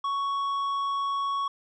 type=tone with tanh clipping; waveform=sine; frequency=1113 Hz; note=C#6; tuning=7 cents sharp; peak=-27 dBFS; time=0.04-1.48 s; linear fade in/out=5 ms; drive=7 dB; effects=none